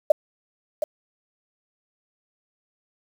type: tone with echo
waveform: sine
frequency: 607 Hz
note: D#5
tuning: 43 cents flat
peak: -9 dBFS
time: 0.1-0.12 s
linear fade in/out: 5 ms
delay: 720 ms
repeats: 1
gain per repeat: -10 dB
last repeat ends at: 0.84 s
effects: 7-bit